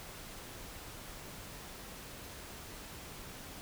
silence, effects pink hiss -48 dBFS RMS until 3.61 s

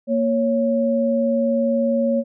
sine tone pair together, 233.1 / 554.4 Hz, A#3 / C#5, 0 / 0 cents, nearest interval octave + minor third, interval 1500 cents, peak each -19 dBFS, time 0.07-2.24 s, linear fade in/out 50 ms, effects none

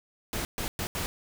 pink noise bursts at uneven times, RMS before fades -32 dBFS, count 4, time 0.33-0.45 / 0.58-0.68 / 0.79-0.87 / 0.95-1.06 s, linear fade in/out 0 ms, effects none

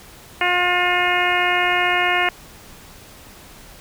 harmonic tone, 356.9 Hz, F4, 38 cents sharp, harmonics 1 / 2 / 3 / 4 / 5 / 6 / 7 / 8, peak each -27 / -22 / -25 / -25 / -23 / -22 / -26 / -26 dBFS, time 0.41-2.29 s, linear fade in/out 2 ms, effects pink hiss -43 dBFS RMS until 3.8 s

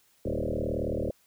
sine tone with frequency modulation, 303.9 Hz, D#4, 41 cents flat, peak -27 dBFS, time 0.25-1.11 s, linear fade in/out 5 ms, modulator 38.6 Hz, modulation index 7.2, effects white hiss -65 dBFS RMS until 1.26 s

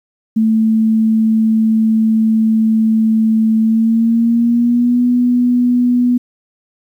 sine tone with pitch glide, 221.1 to 245.3 Hz, A3 to B3, +9 to -12 cents, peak -9 dBFS, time 0.36-6.18 s, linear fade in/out 10 ms, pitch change +179 cents, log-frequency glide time 3.6-5.03 s, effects 8-bit

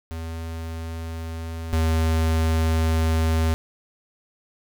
square tone pair in turn, 81.9 / 80.68 Hz, E2 / E2, -11 / -37 cents, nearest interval unison, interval 26 cents, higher first, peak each -30 / -19 dBFS, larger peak second, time 0.11-1.73 / 1.73-3.54 s, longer second, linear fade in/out 0 ms, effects none

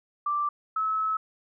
sine tone pair in turn, 1174.7 / 1295.5 Hz, D6 / E6, 0 / -30 cents, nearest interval major second, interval 170 cents, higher second, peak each -24 dBFS, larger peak neither, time 0.26-0.49 / 0.76-1.17 s, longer second, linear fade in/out 5 ms, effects none

